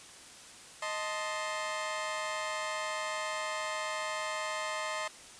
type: chord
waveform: 20% pulse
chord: A diminished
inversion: second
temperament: equal with one note detuned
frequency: 624.8 / 880 / 1046.5 Hz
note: Eb5 / A5 / C6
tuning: +7 / 0 / 0 cents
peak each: -32 / -36 / -33 dBFS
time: 0.82-5.08 s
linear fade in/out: 5 ms
effects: white hiss -51 dBFS RMS until 5.39 s + resampled to 22050 Hz